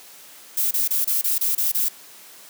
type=noise bursts; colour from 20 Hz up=violet; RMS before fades=-21 dBFS; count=8; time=0.57-1.886 s; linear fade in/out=5 ms; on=140 ms; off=28 ms; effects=white hiss -45 dBFS RMS until 2.49 s + high-pass 200 Hz 12 dB/octave

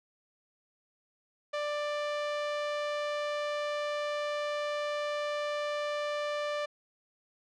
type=tone; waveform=sawtooth; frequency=590 Hz; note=D5; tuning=8 cents sharp; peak=-27 dBFS; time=1.53-6.66 s; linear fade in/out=10 ms; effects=low-pass 4000 Hz 12 dB/octave

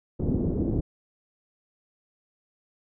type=low-pass noise; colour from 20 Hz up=white; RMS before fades=-26 dBFS; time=0.19-0.81 s; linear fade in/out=10 ms; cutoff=360 Hz; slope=24 dB/octave; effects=none

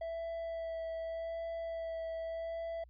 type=tone with vibrato; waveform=triangle; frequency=659.3 Hz; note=E5; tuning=in tune; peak=-35 dBFS; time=0.01-2.84 s; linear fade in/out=5 ms; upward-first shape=sine; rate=0.84 Hz; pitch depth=13 cents each way; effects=added 60 Hz sine -56 dBFS peak until 2.89 s + resampled to 11025 Hz

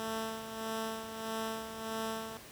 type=tone with tremolo; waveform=10% pulse; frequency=222.5 Hz; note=A3; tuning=20 cents sharp; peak=-26 dBFS; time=0-2.37 s; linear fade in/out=0 ms; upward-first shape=sine; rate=1.6 Hz; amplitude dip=60%; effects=pink hiss -51 dBFS RMS until 2.51 s + high-pass 80 Hz 12 dB/octave

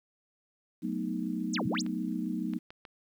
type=chord; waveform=sine; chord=B dominant seventh; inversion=second; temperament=equal; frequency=185 / 220 / 246.9 / 311.1 Hz; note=F#3 / A3 / B3 / D#4; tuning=0 / 0 / 0 / 0 cents; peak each=-36 dBFS; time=0.82-2.59 s; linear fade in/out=20 ms
type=exponential two-way sweep; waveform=sine; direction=down then up; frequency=8870 to 103.83 to 8870 Hz; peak=-31 dBFS; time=1.53-1.82 s; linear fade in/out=10 ms; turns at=1.66 s
type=clicks; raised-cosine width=0.3 ms; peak=-30 dBFS; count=5; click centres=1.75 / 1.864 / 2.536 / 2.705 / 2.852 s
effects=10-bit

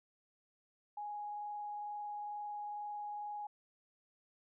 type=tone with frequency modulation; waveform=sine; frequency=830.6 Hz; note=G#5; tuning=in tune; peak=-40 dBFS; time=0.97-3.47 s; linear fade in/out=5 ms; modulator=22.2 Hz; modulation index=0.26; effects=none

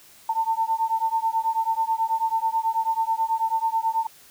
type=beating tone pair; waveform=sine; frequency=894 / 903.2 Hz; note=A5 / A5; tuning=+27 / +45 cents; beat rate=9.2 Hz; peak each=-24 dBFS; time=0.29-4.07 s; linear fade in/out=5 ms; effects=white hiss -51 dBFS RMS until 4.3 s

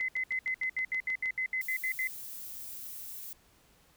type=tone bursts; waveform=sine; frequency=2042 Hz; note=C7; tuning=43 cents flat; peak=-29 dBFS; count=14; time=0-2.073 s; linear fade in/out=2 ms; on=84 ms; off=69 ms
type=click train; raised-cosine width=0.2 ms; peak=-30 dBFS; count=9; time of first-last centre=0.01-1.258 s; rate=6.41 Hz
type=noise; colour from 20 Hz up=violet; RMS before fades=-43 dBFS; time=1.61-3.33 s; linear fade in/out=2 ms
effects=pink hiss -64 dBFS RMS until 3.96 s

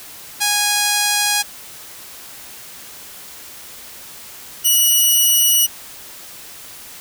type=tone pair in turn; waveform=5% pulse; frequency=826 / 2927 Hz; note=G#5 / F#7; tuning=-10 / -19 cents; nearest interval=octave + minor seventh; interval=2191 cents; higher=second; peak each=-3 dBFS; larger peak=neither; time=0.4-1.43 / 4.64-5.67 s; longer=neither; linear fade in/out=20 ms; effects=white hiss -37 dBFS RMS until 7 s

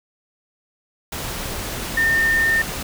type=tone in noise; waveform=sine; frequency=1813 Hz; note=A#6; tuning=49 cents flat; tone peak=-15 dBFS; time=1.97-2.62 s; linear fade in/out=5 ms; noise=pink; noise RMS=-28 dBFS; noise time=1.12-2.83 s; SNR=+10 dB; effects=none

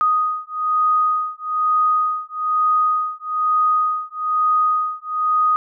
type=beating tone pair; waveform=sine; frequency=1244.5 / 1245.6 Hz; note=D#6 / D#6; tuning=0 / +2 cents; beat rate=1.1 Hz; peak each=-19 dBFS; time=0.01-5.56 s; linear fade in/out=0 ms; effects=none

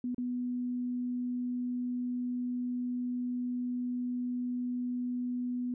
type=tone with dropouts; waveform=sine; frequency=246.9 Hz; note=B3; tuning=in tune; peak=-31 dBFS; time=0.04-5.74 s; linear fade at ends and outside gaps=2 ms; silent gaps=0.146-0.181 s; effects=none

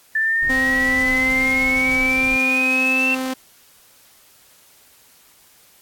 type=exponential sweep; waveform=sine; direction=up; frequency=1760 to 2697 Hz; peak=-16 dBFS; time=0.15-3.15 s; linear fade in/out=5 ms
type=noise; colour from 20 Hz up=brown; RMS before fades=-33 dBFS; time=0.42-2.37 s; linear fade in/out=10 ms
type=tone; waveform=sawtooth; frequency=260 Hz; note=C4; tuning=11 cents flat; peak=-18 dBFS; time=0.49-3.34 s; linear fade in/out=10 ms
effects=white hiss -52 dBFS RMS until 5.81 s + AAC 64 kbps

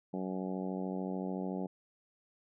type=harmonic tone; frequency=93.6 Hz; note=F#2; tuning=20 cents sharp; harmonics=2 / 3 / 4 / 5 / 6 / 7 / 8 / 9; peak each=-37 / -41 / -43 / -45 / -47 / -48 / -49 / -50 dBFS; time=0.13-1.67 s; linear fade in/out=10 ms; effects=none

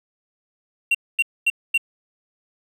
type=tone bursts; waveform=triangle; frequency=2749 Hz; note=F7; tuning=28 cents flat; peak=-13 dBFS; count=4; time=0.91-1.778 s; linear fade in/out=5 ms; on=37 ms; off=240 ms; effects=none

